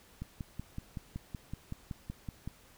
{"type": "click train", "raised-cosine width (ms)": 5, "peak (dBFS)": -26, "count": 13, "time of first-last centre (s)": [0.22, 2.476], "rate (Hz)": 5.32, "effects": ["pink hiss -60 dBFS RMS until 2.77 s"]}